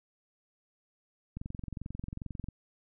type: click train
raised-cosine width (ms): 5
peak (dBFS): -26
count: 26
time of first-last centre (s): 1.37-2.486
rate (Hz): 22.4
effects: none